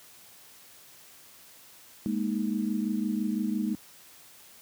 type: chord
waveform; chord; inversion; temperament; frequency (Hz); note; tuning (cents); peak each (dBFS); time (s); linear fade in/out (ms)
sine; Ab suspended second; none; just; 207.7 / 233.6 / 311.5; Ab3 / Bb3 / Eb4; 0 / +4 / +2; -29 / -31 / -33; 2.06-3.75; 0
effects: white hiss -53 dBFS RMS until 4.61 s + high-pass 60 Hz 12 dB/octave